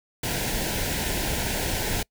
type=band-stop noise; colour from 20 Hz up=pink; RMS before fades=-27 dBFS; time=0.23-2.03 s; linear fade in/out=5 ms; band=1000 to 1400 Hz; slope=96 dB/octave; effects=noise-tail reverb RT60 0.1 s tail -26 dB re dry